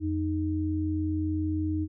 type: tone pair together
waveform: sine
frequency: 87.31 / 310.1 Hz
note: F2 / D#4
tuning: 0 / -6 cents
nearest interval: octave + minor seventh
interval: 2194 cents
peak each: -29 / -28 dBFS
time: 0-1.88 s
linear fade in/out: 50 ms
effects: none